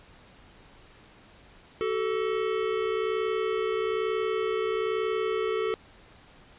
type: tone pair together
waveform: square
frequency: 378.9 / 440 Hz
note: F#4 / A4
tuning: +41 / 0 cents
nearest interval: minor third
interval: 259 cents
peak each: -31 / -28 dBFS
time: 1.81-5.74 s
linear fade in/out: 0 ms
effects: pink hiss -54 dBFS RMS until 6.58 s + resampled to 8000 Hz